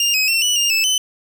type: tone with pitch steps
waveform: 25% pulse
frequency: 2806 / 2537 / 2707 / 2955 / 2815 / 2627 / 3030 Hz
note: F7 / D#7 / E7 / F#7 / F7 / E7 / F#7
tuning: +8 / +33 / +45 / -3 / +13 / -7 / +40 cents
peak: -11 dBFS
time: 0-0.98 s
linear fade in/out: 2 ms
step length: 140 ms
effects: none